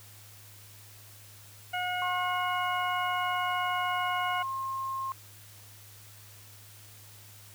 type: harmonic tone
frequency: 724 Hz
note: F#5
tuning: 38 cents flat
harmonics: 1 / 2 / 3 / 4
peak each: -32 / -35 / -37 / -38 dBFS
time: 1.73-4.43 s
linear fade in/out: 10 ms
type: tone with pitch glide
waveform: sine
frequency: 1076 to 1066.7 Hz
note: C6 to C6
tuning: +48 to +33 cents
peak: -31 dBFS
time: 2.02-5.12 s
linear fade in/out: 0 ms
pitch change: -15 cents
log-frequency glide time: 2.19-4.32 s
effects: added 103 Hz sine -53 dBFS peak until 7.54 s + white hiss -53 dBFS RMS until 7.54 s